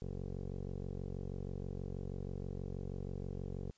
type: tone with low-pass filter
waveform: 15% pulse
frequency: 46.25 Hz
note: F#1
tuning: in tune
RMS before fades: -42 dBFS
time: 0.02-3.71 s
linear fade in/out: 0 ms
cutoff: 410 Hz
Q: 1.8
effects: white hiss -72 dBFS RMS until 3.77 s + resampled to 16000 Hz